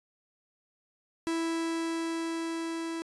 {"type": "tone with level ramp", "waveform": "45% pulse", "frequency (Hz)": 329.6, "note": "E4", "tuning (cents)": 0, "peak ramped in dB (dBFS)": [-28, -33], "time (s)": [1.27, 3.02], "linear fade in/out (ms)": 0, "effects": ["resampled to 24000 Hz"]}